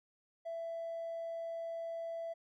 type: tone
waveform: triangle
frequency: 665 Hz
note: E5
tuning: 15 cents sharp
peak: -35 dBFS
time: 0.45-2.34 s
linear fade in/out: 20 ms
effects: tanh soft clip ceiling -35 dBFS